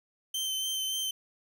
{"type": "tone with vibrato", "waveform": "sawtooth", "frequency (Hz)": 3100, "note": "G7", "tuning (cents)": -20, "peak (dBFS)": -27, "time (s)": [0.34, 1.11], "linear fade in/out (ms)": 5, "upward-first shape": "sine", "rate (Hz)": 3.5, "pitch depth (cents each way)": 16, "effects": []}